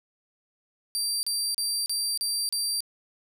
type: tone bursts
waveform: 25% pulse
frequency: 4699 Hz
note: D8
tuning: in tune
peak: -21 dBFS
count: 6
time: 0.95-2.805 s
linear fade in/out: 0 ms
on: 280 ms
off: 35 ms
effects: none